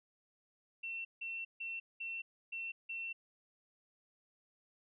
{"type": "tone bursts at uneven times", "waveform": "sine", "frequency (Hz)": 2703, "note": "E7", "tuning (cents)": 43, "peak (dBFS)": -39, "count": 6, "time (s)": [[0.83, 1.05], [1.21, 1.45], [1.6, 1.8], [2, 2.22], [2.52, 2.72], [2.89, 3.13]], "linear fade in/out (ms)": 10, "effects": []}